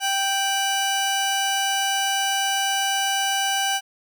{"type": "tone pair together", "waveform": "25% pulse", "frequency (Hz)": [784, 2960], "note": ["G5", "F#7"], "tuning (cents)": [0, 0], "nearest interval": "octave + major seventh", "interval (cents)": 2300, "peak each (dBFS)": [-19, -21], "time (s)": [0, 3.81], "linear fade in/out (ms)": 50, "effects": []}